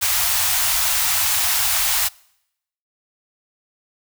white band-stop noise, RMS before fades -19 dBFS, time 0.01-2.09 s, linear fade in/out 20 ms, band 110 to 670 Hz, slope 48 dB/octave, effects noise-tail reverb RT60 0.8 s tail -25 dB re dry

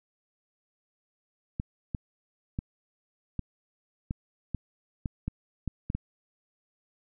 clicks, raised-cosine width 5 ms, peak -18 dBFS, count 11, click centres 1.599 / 1.948 / 2.589 / 3.393 / 4.109 / 4.547 / 5.058 / 5.28 / 5.677 / 5.901 / 5.95 s, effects none

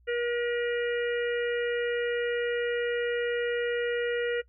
harmonic tone, 477.8 Hz, A#4, 43 cents sharp, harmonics 1 / 3 / 4 / 5 / 6, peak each -27 / -36 / -36 / -43 / -42 dBFS, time 0.07-4.42 s, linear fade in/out 20 ms, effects noise-tail reverb RT60 0.1 s tail -22 dB re dry + added 60 Hz sine -58 dBFS peak until 4.48 s

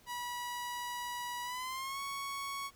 sawtooth tone with pitch glide, 972 to 1110.1 Hz, B5 to C#6, -28 to +2 cents, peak -34 dBFS, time 0.06-2.71 s, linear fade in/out 50 ms, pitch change +230 cents, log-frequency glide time 1.43-2 s, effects pink hiss -63 dBFS RMS until 2.75 s

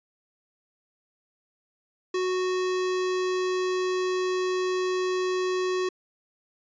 square tone, 368.7 Hz, F#4, 6 cents flat, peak -25 dBFS, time 2.14-5.89 s, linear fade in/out 5 ms, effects resampled to 16000 Hz

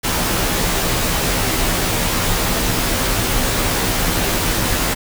pink noise with comb filter, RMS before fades -18 dBFS, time 0.03-4.95 s, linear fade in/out 20 ms, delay 14 ms, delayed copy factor -0.7, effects none

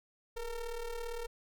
square ring-modulated tone, 227.2 Hz, A#3, 44 cents flat, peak -35 dBFS, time 0.36-1.27 s, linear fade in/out 10 ms, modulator 246 Hz, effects none

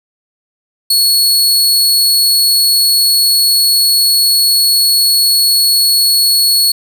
sawtooth tone, 4368 Hz, C#8, 26 cents flat, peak -5 dBFS, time 0.9-6.72 s, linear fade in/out 5 ms, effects none

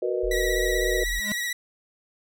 sine chord, B major seventh, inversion second, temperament just, 370.4 / 463 / 493.9 / 617.4 Hz, F#4 / A#4 / B4 / D#5, +2 / -12 / 0 / -14 cents, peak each -27 / -30 / -29 / -31 dBFS, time 0.02-1.04 s, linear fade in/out 5 ms
sine tone, 41.71 Hz, E1, 21 cents sharp, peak -28 dBFS, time 0.23-1.2 s, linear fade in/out 10 ms
sawtooth tone with vibrato, 1932 Hz, B6, 39 cents flat, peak -23 dBFS, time 0.31-1.53 s, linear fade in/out 5 ms, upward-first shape sine, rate 16 Hz, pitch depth 37 cents each way
square tone with exponential growth, 207.7 Hz, G#3, in tune, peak -26 dBFS, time 1.13-1.32 s, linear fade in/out 0 ms, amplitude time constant 41 ms
effects none

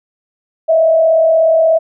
sine tone with frequency modulation, 648 Hz, E5, 30 cents flat, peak -7 dBFS, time 0.68-1.79 s, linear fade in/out 20 ms, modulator 36.7 Hz, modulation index 0.5, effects none

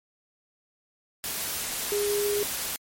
sine tone in noise, 410.9 Hz, G#4, 18 cents flat, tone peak -24 dBFS, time 1.92-2.43 s, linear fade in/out 0 ms, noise white, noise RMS -31 dBFS, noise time 1.24-2.76 s, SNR +4 dB, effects MP3 64 kbps

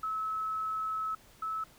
sine tone pair in turn, 1296 / 1302.5 Hz, E6 / E6, -30 / -21 cents, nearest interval unison, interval 9 cents, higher second, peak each -31 / -32 dBFS, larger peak first, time 0.03-1.15 / 1.42-1.64 s, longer first, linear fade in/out 5 ms, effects pink hiss -59 dBFS RMS until 1.78 s

